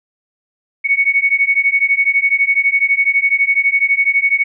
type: beating tone pair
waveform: sine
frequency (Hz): 2217 / 2229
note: C#7 / C#7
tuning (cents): 0 / +9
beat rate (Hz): 12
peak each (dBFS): -14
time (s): 0.84-4.44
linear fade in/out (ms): 20
effects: none